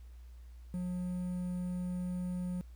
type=tone with quantisation; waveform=triangle; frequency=179.9 Hz; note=F#3; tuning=48 cents flat; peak=-32 dBFS; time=0.74-2.61 s; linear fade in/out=0 ms; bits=10; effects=added 60 Hz sine -48 dBFS peak until 2.75 s + pink hiss -70 dBFS RMS until 2.75 s